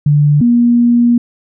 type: tone pair in turn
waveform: sine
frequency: 146.83 / 238.6 Hz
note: D3 / A#3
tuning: 0 / +41 cents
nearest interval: minor sixth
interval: 841 cents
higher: second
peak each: -6 dBFS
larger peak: neither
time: 0.06-0.41 / 0.41-1.18 s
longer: second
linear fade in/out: 5 ms
effects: none